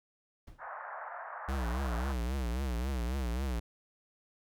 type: noise with exponential decay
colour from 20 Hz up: brown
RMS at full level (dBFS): -46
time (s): 0.47-0.73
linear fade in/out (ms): 5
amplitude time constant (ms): 55
type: band-pass noise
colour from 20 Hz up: pink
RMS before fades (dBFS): -43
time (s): 0.58-2.15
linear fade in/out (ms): 50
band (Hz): 630 to 1700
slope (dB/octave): 48
type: tone with vibrato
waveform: square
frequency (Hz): 63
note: B1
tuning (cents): +35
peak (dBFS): -32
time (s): 1.48-3.6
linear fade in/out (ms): 10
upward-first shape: triangle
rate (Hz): 3.7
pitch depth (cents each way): 190
effects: none